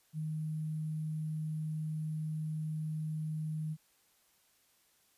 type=tone with sample-and-hold; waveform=sine; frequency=155.56 Hz; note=D#3; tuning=in tune; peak=-34 dBFS; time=0.13-3.77 s; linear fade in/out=50 ms; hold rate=11025 Hz; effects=white hiss -70 dBFS RMS until 5.17 s + resampled to 32000 Hz